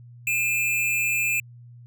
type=tone pair together; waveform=square; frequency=2413 / 2628 Hz; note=D7 / E7; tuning=+46 / -6 cents; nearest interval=minor second; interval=148 cents; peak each=-25 dBFS; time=0.27-1.4 s; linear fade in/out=2 ms; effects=added 120 Hz sine -43 dBFS peak until 1.86 s